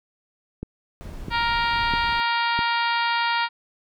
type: click train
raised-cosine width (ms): 3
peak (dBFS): -17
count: 4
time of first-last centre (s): 0.63-2.591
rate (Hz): 1.53
type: noise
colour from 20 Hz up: brown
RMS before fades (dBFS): -35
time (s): 1.01-2.2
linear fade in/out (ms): 0
type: harmonic tone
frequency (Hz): 467.9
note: A#4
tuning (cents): +6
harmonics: 2 / 3 / 4 / 5 / 6 / 7 / 8 / 9 / 10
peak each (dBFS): -23 / -27 / -29 / -31 / -33 / -34 / -35 / -36 / -37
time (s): 1.3-3.49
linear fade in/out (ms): 50
effects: none